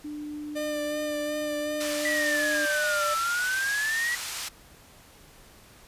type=tone; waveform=sine; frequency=298 Hz; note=D4; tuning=25 cents sharp; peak=-33 dBFS; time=0.04-2.66 s; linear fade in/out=10 ms
type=tone with vibrato; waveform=45% pulse; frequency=598 Hz; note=D5; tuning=31 cents sharp; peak=-29 dBFS; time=0.55-3.15 s; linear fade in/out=20 ms; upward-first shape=sine; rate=2.7 Hz; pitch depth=20 cents each way
type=band-pass noise; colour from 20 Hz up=white; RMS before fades=-35 dBFS; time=1.8-4.49 s; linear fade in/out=10 ms; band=1000 to 8000 Hz; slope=12 dB/octave
type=exponential two-way sweep; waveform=sine; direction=down then up; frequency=1980 to 1316 to 1950 Hz; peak=-25 dBFS; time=2.05-4.15 s; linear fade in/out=2 ms; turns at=3.14 s
effects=pink hiss -53 dBFS RMS until 5.87 s + resampled to 32000 Hz